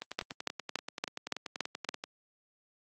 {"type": "two click trains", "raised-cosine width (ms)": 0.2, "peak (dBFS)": [-20, -13], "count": [22, 7], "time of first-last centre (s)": [[0.02, 2.039], [0.19, 1.89]], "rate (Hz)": [10.4, 3.53], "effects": ["high-pass 200 Hz 12 dB/octave", "Opus 24 kbps"]}